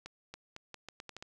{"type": "accelerating click train", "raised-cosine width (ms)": 0.2, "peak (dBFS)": -27, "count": 9, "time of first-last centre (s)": [0.06, 1.225], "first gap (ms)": 280, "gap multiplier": 0.8, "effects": []}